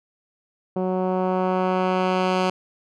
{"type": "tone with low-pass filter sweep", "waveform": "10% pulse", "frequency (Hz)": 185, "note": "F#3", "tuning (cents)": 0, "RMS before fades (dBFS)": -22, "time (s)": [0.76, 2.5], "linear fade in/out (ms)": 5, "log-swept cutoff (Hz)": [540, 4700], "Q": 0.73, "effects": []}